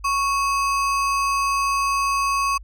sine tone with sample-and-hold, 1108.7 Hz, C#6, in tune, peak -18 dBFS, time 0.04-2.58 s, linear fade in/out 10 ms, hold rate 3675 Hz, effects added 50 Hz sine -38 dBFS peak until 2.63 s + low-pass 9000 Hz 12 dB/octave

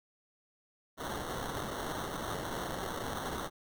white noise with sample-and-hold, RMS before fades -38 dBFS, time 0.97-3.5 s, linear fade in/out 50 ms, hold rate 2450 Hz, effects none

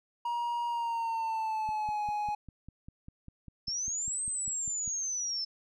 triangle tone with pitch glide, 949 to 835.8 Hz, A#5 to G#5, +31 to +11 cents, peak -28 dBFS, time 0.25-2.35 s, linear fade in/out 5 ms, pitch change -220 cents, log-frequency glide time 0.67-2.03 s
click train, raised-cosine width 5 ms, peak -34 dBFS, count 17, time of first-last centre 1.69-4.877 s, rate 5.02 Hz
sine linear two-way sweep, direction up then down, 5240 to 8372 to 5240 Hz, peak -31 dBFS, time 3.67-5.45 s, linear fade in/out 10 ms, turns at 4.24 s
effects none

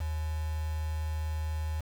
sine tone with quantisation, 77.9 Hz, D#2, 3 cents sharp, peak -30 dBFS, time 0-1.81 s, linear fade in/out 10 ms, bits 7, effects none

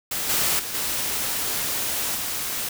white noise with level steps, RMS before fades -27 / -22 / -31 / -26 / -28 dBFS, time 0.11-2.69 s, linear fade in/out 5 ms, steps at 0.29 / 0.59 / 0.74 / 2.15 s, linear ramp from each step 5 ms, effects none

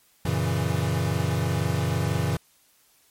square chord, F# dominant seventh, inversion none, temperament equal, 92.5 / 116.54 / 138.59 / 164.81 Hz, F#2 / A#2 / C#3 / E3, 0 / 0 / 0 / 0 cents, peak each -29 dBFS, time 0.25-2.37 s, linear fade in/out 5 ms, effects white hiss -61 dBFS RMS until 3.1 s + MP3 64 kbps

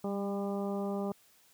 harmonic tone with a mistuned harmonic, 200 Hz, G3, 35 cents sharp, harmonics 1 / 2 / 3 / 4 / 5 / 6, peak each -34 / -37 / -40 / -43 / -49 / -48 dBFS, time 0.04-1.12 s, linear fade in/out 2 ms, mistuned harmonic 1, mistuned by -17 cents, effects white hiss -64 dBFS RMS until 1.53 s + high-pass 60 Hz 12 dB/octave

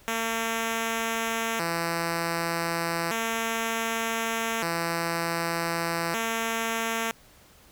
5% pulse tone with vibrato, 195.2 Hz, G3, 7 cents flat, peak -15 dBFS, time 0.08-7.11 s, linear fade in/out 0 ms, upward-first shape square, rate 0.33 Hz, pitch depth 260 cents each way, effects pink hiss -55 dBFS RMS until 7.71 s

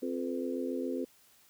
harmonic tone with a mistuned harmonic, 87.31 Hz, F2, in tune, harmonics 3 / 4 / 5 / 6, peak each -35 / -38 / -39 / -39 dBFS, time 0.02-1.05 s, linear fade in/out 10 ms, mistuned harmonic 6, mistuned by -67 cents, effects white hiss -63 dBFS RMS until 1.49 s

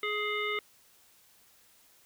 harmonic tone with a mistuned harmonic, 419.4 Hz, G#4, 17 cents sharp, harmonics 1 / 3 / 5 / 7 / 9, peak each -35 / -36 / -33 / -41 / -41 dBFS, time 0.03-0.59 s, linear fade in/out 2 ms, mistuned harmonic 9, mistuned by -67 cents, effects white hiss -62 dBFS RMS until 2.05 s

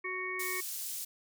harmonic tone, 370.5 Hz, F#4, 2 cents sharp, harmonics 1 / 3 / 5 / 6, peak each -41 / -42 / -41 / -37 dBFS, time 0.04-0.61 s, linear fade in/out 10 ms
pink high-pass noise, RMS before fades -39 dBFS, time 0.39-1.05 s, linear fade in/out 10 ms, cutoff 7100 Hz, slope 12 dB/octave
effects none

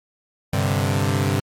sawtooth chord, G suspended fourth, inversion none, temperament equal, 98 / 130.81 / 146.83 Hz, G2 / C3 / D3, 0 / 0 / 0 cents, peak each -17 / -19 / -20 dBFS, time 0.53-1.4 s, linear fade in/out 5 ms, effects MP3 64 kbps

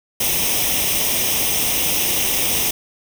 white noise with comb filter, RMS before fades -19 dBFS, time 0.2-2.71 s, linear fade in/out 5 ms, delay 0.34 ms, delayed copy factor +0.7, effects none

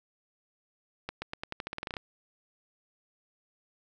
accelerating click train, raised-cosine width 0.3 ms, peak -19 dBFS, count 14, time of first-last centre 1.09-1.968 s, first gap 130 ms, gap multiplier 0.88, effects none

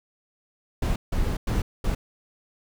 brown noise bursts at uneven times, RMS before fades -24 dBFS, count 4, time 0.82-0.96 / 1.12-1.37 / 1.47-1.62 / 1.84-1.95 s, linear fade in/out 5 ms, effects none

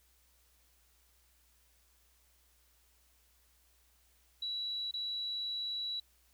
sine tone with dropouts, 3921 Hz, B7, 13 cents flat, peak -35 dBFS, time 4.42-6 s, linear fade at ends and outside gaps 5 ms, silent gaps 4.912-4.938 s, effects added 60 Hz sine -70 dBFS peak until 6.33 s + white hiss -70 dBFS RMS until 6.33 s

